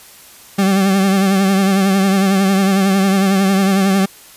40% pulse tone with vibrato, 193.9 Hz, G3, 19 cents flat, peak -10 dBFS, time 0.58-4.06 s, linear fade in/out 10 ms, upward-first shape triangle, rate 11 Hz, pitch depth 56 cents each way, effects white hiss -41 dBFS RMS until 4.36 s + resampled to 32000 Hz

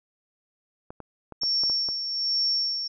clicks, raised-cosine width 1 ms, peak -25 dBFS, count 7, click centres 0.905 / 1.003 / 1.323 / 1.434 / 1.636 / 1.698 / 1.888 s
sine tone with tremolo, 5470 Hz, F8, 37 cents flat, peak -21 dBFS, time 1.41-2.88 s, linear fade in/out 10 ms, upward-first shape sine, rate 1.2 Hz, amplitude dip 55%
effects none

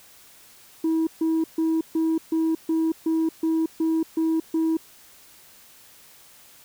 sine tone bursts, 322.9 Hz, E4, 36 cents flat, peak -17 dBFS, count 11, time 0.84-4.77 s, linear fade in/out 5 ms, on 230 ms, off 140 ms, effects tanh soft clip ceiling -18 dBFS + white hiss -51 dBFS RMS until 6.64 s

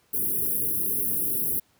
white band-stop noise, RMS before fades -26 dBFS, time 0.13-1.6 s, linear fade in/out 10 ms, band 460 to 10000 Hz, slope 96 dB/octave, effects pink hiss -64 dBFS RMS until 1.79 s + high-pass 80 Hz 12 dB/octave

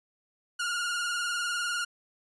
sawtooth tone with vibrato, 1420 Hz, F6, 28 cents sharp, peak -25 dBFS, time 0.59-1.85 s, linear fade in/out 10 ms, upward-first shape sine, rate 20 Hz, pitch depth 52 cents each way, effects resampled to 24000 Hz

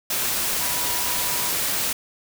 sine tone in noise, 975 Hz, B5, 23 cents flat, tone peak -34 dBFS, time 0.61-1.5 s, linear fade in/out 5 ms, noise white, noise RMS -24 dBFS, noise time 0.1-1.93 s, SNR -13 dB, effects none

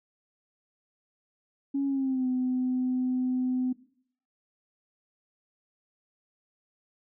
sine tone with pitch glide, 277.2 to 254.2 Hz, C#4 to C4, 0 to -50 cents, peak -24 dBFS, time 1.74-3.73 s, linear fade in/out 10 ms, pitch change -150 cents, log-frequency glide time 1.86-2.27 s, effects noise-tail reverb RT60 0.6 s tail -18 dB re dry + tanh soft clip ceiling -20 dBFS

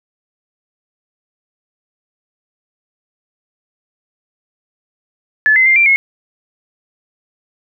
sine tone with pitch steps, 1727 / 2056 / 2103 / 2360 / 2171 Hz, A6 / C7 / C7 / D7 / C#7, -33 / -31 / +8 / +8 / -37 cents, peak -7 dBFS, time 5.46-5.96 s, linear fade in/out 0 ms, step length 100 ms, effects none

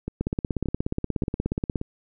two click trains, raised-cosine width 3 ms, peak -12 / -16 dBFS, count 27 / 4, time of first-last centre 0.21-1.758 / 0.08-1.814 s, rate 16.8 / 1.73 Hz, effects none

